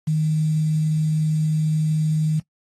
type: tone with quantisation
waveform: sine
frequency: 155.56 Hz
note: D#3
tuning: in tune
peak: -17 dBFS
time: 0.07-2.4 s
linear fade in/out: 10 ms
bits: 7
effects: noise-tail reverb RT60 0.1 s tail -20 dB re dry + AAC 32 kbps